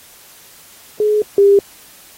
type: tone pair in turn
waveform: sine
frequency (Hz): 422.5 / 400.1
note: G#4 / G4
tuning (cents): +30 / +35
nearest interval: minor second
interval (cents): 95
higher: first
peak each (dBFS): -11 / -6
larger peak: second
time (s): 1-1.22 / 1.38-1.59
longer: first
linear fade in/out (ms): 2
effects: white hiss -43 dBFS RMS until 2.17 s + AAC 48 kbps